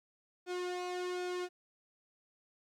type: tone with flanger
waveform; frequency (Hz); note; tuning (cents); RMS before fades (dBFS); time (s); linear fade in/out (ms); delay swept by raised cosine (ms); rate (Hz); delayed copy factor
sawtooth; 360; F#4; -47; -38; 0.46-1.49; 50; 1 to 2.2; 1.3; -0.65
effects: low-pass 7000 Hz 12 dB/octave + 12-bit